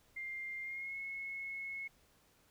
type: tone with pitch glide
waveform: sine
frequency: 2100 to 2182 Hz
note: C7 to C#7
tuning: +6 to -28 cents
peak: -40 dBFS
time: 0.16-1.88 s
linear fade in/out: 10 ms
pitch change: +66 cents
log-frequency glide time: 0.6-0.97 s
effects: pink hiss -69 dBFS RMS until 2.5 s